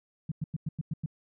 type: tone bursts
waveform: sine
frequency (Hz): 155.56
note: D#3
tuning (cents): 0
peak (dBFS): -28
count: 7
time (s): 0.29-1.061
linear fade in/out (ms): 5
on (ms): 27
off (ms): 97
effects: none